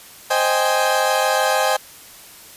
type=chord; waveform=30% pulse; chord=Ab major seventh; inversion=first; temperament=equal; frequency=523.3 / 622.3 / 784 / 830.6 Hz; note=C5 / Eb5 / G5 / Ab5; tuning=0 / 0 / 0 / 0 cents; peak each=-19 dBFS; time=0.3-1.77 s; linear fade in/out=10 ms; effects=white hiss -42 dBFS RMS until 2.56 s + resampled to 32000 Hz